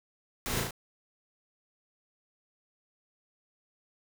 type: noise with echo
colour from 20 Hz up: pink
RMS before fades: -34 dBFS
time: 0.46-0.6 s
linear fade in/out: 0 ms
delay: 36 ms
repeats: 3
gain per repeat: -2 dB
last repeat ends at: 0.708 s
effects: none